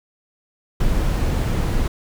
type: noise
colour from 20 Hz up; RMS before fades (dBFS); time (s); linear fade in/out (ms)
brown; -19; 0.8-1.88; 5
effects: none